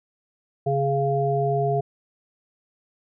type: harmonic tone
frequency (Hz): 138.59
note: C#3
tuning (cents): 0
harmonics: 1 / 3 / 5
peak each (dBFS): -24 / -24 / -24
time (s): 0.66-1.81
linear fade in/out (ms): 10
effects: none